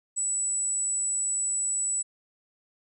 sine tone, 7902 Hz, B8, in tune, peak -25 dBFS, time 0.16-2.03 s, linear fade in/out 20 ms, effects none

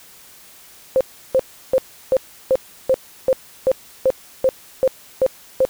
sine tone bursts, 523.3 Hz, C5, in tune, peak -11 dBFS, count 13, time 0.96-5.651 s, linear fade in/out 0 ms, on 47 ms, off 340 ms, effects white hiss -45 dBFS RMS until 5.69 s

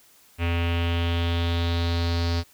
square tone with low-pass filter sweep, 85 Hz, F2, 46 cents flat, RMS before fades -24 dBFS, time 0.38-2.44 s, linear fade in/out 50 ms, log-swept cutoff 2600 to 4700 Hz, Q 4.2, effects white hiss -56 dBFS RMS until 2.53 s

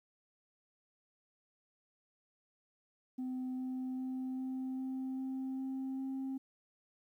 sine tone with pitch steps, 255.8 / 257.3 / 258.8 / 260.3 / 261.8 / 263.3 / 264.8 / 266.4 Hz, C4 / C4 / C4 / C4 / C4 / C4 / C4 / C4, -39 / -29 / -19 / -9 / +1 / +11 / +21 / +31 cents, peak -34 dBFS, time 3.18-6.38 s, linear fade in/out 10 ms, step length 400 ms, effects tanh soft clip ceiling -35 dBFS + 12-bit

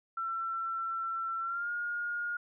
sine tone with pitch glide, 1346 to 1426 Hz, E6 to F6, +36 to +36 cents, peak -32 dBFS, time 0.17-2.37 s, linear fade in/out 5 ms, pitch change +100 cents, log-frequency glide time 1.43-1.7 s, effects none

